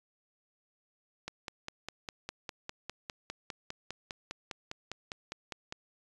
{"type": "click train", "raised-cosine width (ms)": 0.2, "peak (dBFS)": -21, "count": 23, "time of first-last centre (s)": [1.28, 5.724], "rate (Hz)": 4.95, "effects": ["resampled to 24000 Hz"]}